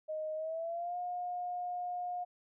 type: tone with pitch glide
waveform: sine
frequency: 622.3 to 714.8 Hz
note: D#5 to F5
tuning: 0 to +40 cents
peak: -35 dBFS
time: 0.08-2.25 s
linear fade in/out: 20 ms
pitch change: +240 cents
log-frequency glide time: 0.35-0.97 s
effects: none